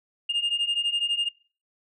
sine beating tone pair, 2819 / 2831 Hz, F7 / F7, +16 / +23 cents, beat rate 12 Hz, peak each -25 / -24 dBFS, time 0.29-1.29 s, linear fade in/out 10 ms, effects noise-tail reverb RT60 0.4 s tail -24 dB re dry + tanh soft clip ceiling -20 dBFS

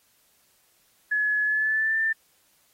sine tone with pitch glide, 1700 to 1783.5 Hz, G#6 to A6, +40 to +23 cents, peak -21 dBFS, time 1.11-2.13 s, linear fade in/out 10 ms, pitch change +83 cents, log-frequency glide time 1.43-1.99 s, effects white hiss -64 dBFS RMS until 2.73 s + AAC 48 kbps

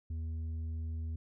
sine tone with tanh clipping, 80.6 Hz, E2, 38 cents flat, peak -36 dBFS, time 0.1-1.16 s, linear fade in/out 5 ms, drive 5 dB, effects none

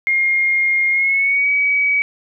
sine tone with pitch glide, 2131 to 2271 Hz, C7 to C#7, +31 to +41 cents, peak -13 dBFS, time 0.07-2.02 s, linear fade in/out 0 ms, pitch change +110 cents, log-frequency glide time 0.9-1.49 s, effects none

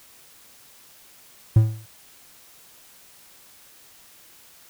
triangle tone with exponential decay, 110 Hz, A2, in tune, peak -6 dBFS, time 1.56-1.86 s, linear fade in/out 5 ms, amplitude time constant 65 ms, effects white hiss -51 dBFS RMS until 4.69 s

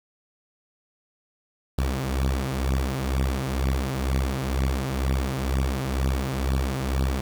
sawtooth beating tone pair, 65.3 / 67.4 Hz, C2 / C#2, -3 / -48 cents, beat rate 2.1 Hz, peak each -22 dBFS, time 1.78-7.21 s, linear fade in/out 5 ms, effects 7-bit

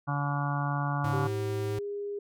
harmonic tone, 143.2 Hz, D3, 43 cents flat, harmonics 1 / 2 / 4 / 5 / 6 / 7 / 8 / 9 / 10, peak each -29 / -39 / -44 / -38 / -37 / -41 / -36 / -48 / -39 dBFS, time 0.07-1.28 s, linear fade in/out 20 ms
square tone, 107.1 Hz, A2, 46 cents flat, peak -32 dBFS, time 1.04-1.79 s, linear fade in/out 5 ms
sine tone with pitch glide, 391.2 to 406.9 Hz, G4 to G#4, -4 to -35 cents, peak -32 dBFS, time 1.13-2.19 s, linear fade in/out 5 ms, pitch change +69 cents, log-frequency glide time 1.61-1.83 s
effects none

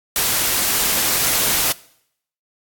white noise, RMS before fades -18 dBFS, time 0.16-1.72 s, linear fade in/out 0 ms, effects noise-tail reverb RT60 0.7 s tail -21 dB re dry + AAC 64 kbps

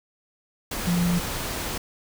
sine tone in noise, 174.61 Hz, F3, in tune, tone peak -20 dBFS, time 0.87-1.19 s, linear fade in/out 5 ms, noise pink, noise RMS -30 dBFS, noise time 0.71-1.78 s, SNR +7 dB, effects none

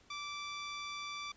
15% pulse tone, 1167 Hz, D6, 11 cents flat, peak -34 dBFS, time 0.1-1.32 s, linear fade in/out 5 ms, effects pink hiss -65 dBFS RMS until 1.36 s + resampled to 16000 Hz

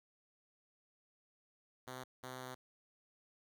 5% pulse tone bursts at uneven times, 128.2 Hz, C3, 35 cents flat, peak -34 dBFS, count 2, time 1.87-2.04 / 2.23-2.55 s, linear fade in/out 10 ms, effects none

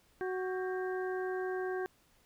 harmonic tone with a mistuned harmonic, 371.6 Hz, F#4, 7 cents sharp, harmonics 1 / 2 / 3 / 4 / 5, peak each -34 / -42 / -48 / -43 / -53 dBFS, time 0.21-1.86 s, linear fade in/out 0 ms, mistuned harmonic 4, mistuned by +110 cents, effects pink hiss -68 dBFS RMS until 2.25 s

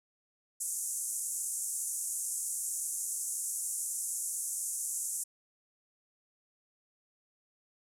white band-pass noise, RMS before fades -36 dBFS, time 0.6-5.24 s, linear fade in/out 10 ms, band 6600 to 11000 Hz, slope 48 dB/octave, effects none

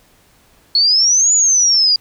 sine exponential two-way sweep, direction up then down, 4325 to 6990 to 4766 Hz, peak -9 dBFS, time 0.75-1.96 s, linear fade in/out 2 ms, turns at 1.33 s, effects pink hiss -52 dBFS RMS until 2 s

